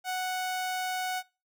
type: tone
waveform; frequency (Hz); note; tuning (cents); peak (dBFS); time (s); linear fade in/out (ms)
sawtooth; 740; F#5; 0; -26; 0.04-1.23; 50
effects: noise-tail reverb RT60 0.3 s tail -23 dB re dry